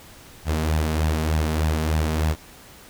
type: tone with flanger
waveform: sawtooth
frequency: 78.2 Hz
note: D#2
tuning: 9 cents sharp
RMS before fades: -22 dBFS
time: 0.45-2.36 s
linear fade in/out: 50 ms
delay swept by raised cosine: 1.1 to 4.8 ms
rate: 3.3 Hz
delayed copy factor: +0.55
effects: pink hiss -46 dBFS RMS until 2.89 s